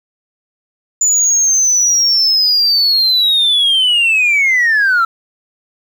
sine linear sweep, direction down, 7030 to 1318.5 Hz, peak -7 dBFS, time 1.01-5.05 s, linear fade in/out 5 ms, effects tanh soft clip ceiling -7 dBFS + 7-bit

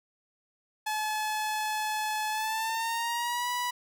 sawtooth tone with pitch glide, 858 to 979.9 Hz, A5 to B5, -44 to -14 cents, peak -25 dBFS, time 0.86-3.71 s, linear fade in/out 10 ms, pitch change +230 cents, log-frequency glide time 2.3-3.49 s, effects none

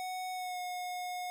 square tone with pitch glide, 740 to 723.1 Hz, F#5 to F#5, 0 to -40 cents, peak -37 dBFS, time 0-1.3 s, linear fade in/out 0 ms, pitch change -40 cents, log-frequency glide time 0.32-0.59 s, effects none

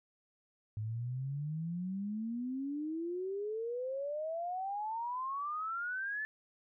sine exponential sweep, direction up, 105 to 1760 Hz, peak -35 dBFS, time 0.77-6.25 s, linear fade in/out 0 ms, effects none

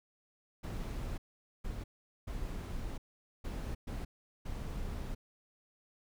brown noise bursts at uneven times, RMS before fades -39 dBFS, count 6, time 0.63-1.18 / 1.64-1.84 / 2.27-2.98 / 3.44-3.75 / 3.87-4.05 / 4.45-5.15 s, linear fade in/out 10 ms, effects none

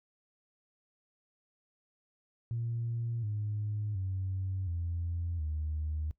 sine tone with pitch steps, 116.54 / 105.03 / 94.66 / 85.31 / 76.89 Hz, A#2 / G#2 / F#2 / F2 / D#2, 0 / +20 / +40 / -40 / -20 cents, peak -31 dBFS, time 2.51-6.11 s, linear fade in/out 0 ms, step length 720 ms, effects noise-tail reverb RT60 0.1 s tail -20 dB re dry + tanh soft clip ceiling -27 dBFS

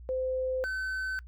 sine / triangle tone pair in turn, 516 / 1525 Hz, C5 / G6, -24 / -48 cents, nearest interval octave + perfect fifth, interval 1876 cents, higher second, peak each -28 / -29 dBFS, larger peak first, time 0.09-0.64 / 0.64-1.19 s, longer neither, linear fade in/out 0 ms, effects noise-tail reverb RT60 0.1 s tail -23 dB re dry + added 60 Hz sine -44 dBFS peak until 1.27 s

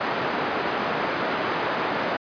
white band-pass noise, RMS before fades -26 dBFS, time 0-2.17 s, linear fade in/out 10 ms, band 200 to 1300 Hz, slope 12 dB/octave, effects resampled to 11025 Hz

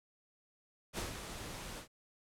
pink noise with ADSR envelope, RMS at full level -38 dBFS, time 0.93-1.88 s, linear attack 49 ms, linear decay 130 ms, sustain -7 dB, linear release 110 ms, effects low-pass 11000 Hz 12 dB/octave

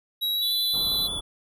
square tone with pitch glide, 3865 to 3997 Hz, B7 to B7, -38 to +20 cents, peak -24 dBFS, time 0.21-1.08 s, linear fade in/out 20 ms, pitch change +58 cents, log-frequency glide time 0.33-0.56 s
square tone with vibrato, 3443 Hz, A7, 38 cents flat, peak -29 dBFS, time 0.41-1.21 s, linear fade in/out 20 ms, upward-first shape triangle, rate 10 Hz, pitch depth 15 cents each way
pink low-pass noise, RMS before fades -39 dBFS, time 0.73-1.21 s, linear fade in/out 10 ms, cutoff 1400 Hz, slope 96 dB/octave
effects none

